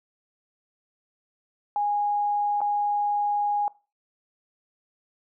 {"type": "tone with dropouts", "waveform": "sine", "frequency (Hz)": 824, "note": "G#5", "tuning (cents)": -14, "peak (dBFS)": -22, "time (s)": [1.76, 3.68], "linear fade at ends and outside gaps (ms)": 1, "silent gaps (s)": [2.606, 2.615], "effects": ["noise-tail reverb RT60 0.3 s tail -21 dB re dry"]}